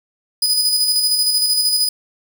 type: tone with tremolo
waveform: sawtooth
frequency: 4978 Hz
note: D#8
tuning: in tune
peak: -10 dBFS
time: 0.42-1.89 s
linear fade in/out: 5 ms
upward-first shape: square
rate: 13 Hz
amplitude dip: 35%
effects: none